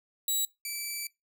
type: tone pair in turn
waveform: 10% pulse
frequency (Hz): 3900 / 2319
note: B7 / D7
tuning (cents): -23 / -22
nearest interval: major sixth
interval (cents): 899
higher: first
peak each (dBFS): -19 / -25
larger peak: first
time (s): 0.28-0.45 / 0.65-1.07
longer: second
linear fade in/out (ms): 2
effects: noise-tail reverb RT60 0.2 s tail -22 dB re dry